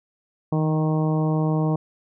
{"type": "harmonic tone with a mistuned harmonic", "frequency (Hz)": 155.56, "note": "D#3", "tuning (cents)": 0, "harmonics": [1, 2, 3, 4, 5, 6, 7], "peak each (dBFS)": [-20, -26, -30, -32, -34, -36, -37], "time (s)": [0.52, 1.76], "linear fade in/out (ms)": 5, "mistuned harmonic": 1, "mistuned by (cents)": 24, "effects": []}